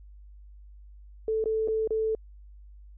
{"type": "tone with dropouts", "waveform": "sine", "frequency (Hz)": 440, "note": "A4", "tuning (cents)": 0, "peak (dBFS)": -24, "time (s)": [1.28, 2.15], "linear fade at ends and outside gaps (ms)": 2, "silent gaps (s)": [[1.441, 1.457], [1.676, 1.683], [1.875, 1.906]], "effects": ["added 50 Hz sine -46 dBFS peak until 2.97 s"]}